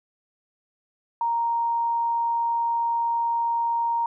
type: tone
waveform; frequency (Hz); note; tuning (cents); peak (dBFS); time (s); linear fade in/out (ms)
sine; 932.3; A#5; 0; -21; 1.21-4.06; 2
effects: none